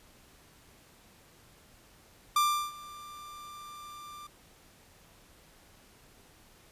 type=tone with ADSR envelope; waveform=45% pulse; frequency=1186 Hz; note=D6; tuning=17 cents sharp; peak=-22 dBFS; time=2.36-4.27 s; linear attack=4 ms; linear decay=350 ms; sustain=-22 dB; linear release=5 ms; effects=pink hiss -59 dBFS RMS until 6.71 s + resampled to 32000 Hz